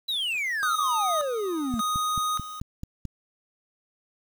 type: exponential sweep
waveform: triangle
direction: down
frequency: 4006 to 213.6 Hz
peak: -24 dBFS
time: 0.08-1.81 s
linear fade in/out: 10 ms
type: tone with tremolo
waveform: square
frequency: 1244.5 Hz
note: D#6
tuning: in tune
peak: -25 dBFS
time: 0.63-2.6 s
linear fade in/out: 0 ms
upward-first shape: square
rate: 0.86 Hz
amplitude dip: 75%
type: click train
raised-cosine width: 5 ms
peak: -21 dBFS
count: 7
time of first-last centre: 1.74-3.053 s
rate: 4.57 Hz
effects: 8-bit